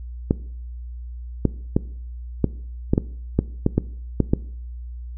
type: clicks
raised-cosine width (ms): 3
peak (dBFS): -3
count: 11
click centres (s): 0.309 / 1.453 / 1.765 / 2.443 / 2.935 / 2.979 / 3.39 / 3.664 / 3.78 / 4.203 / 4.335
effects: noise-tail reverb RT60 0.6 s tail -20 dB re dry + added 60 Hz sine -31 dBFS peak until 5.17 s